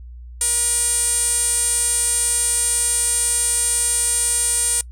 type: tone with band-pass filter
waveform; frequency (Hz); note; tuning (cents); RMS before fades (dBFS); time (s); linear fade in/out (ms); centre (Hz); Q
sawtooth; 478; A#4; +43; -19; 0.41-4.81; 2; 8800; 7.6
effects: noise-tail reverb RT60 0.1 s tail -23 dB re dry + added 60 Hz sine -34 dBFS peak until 4.91 s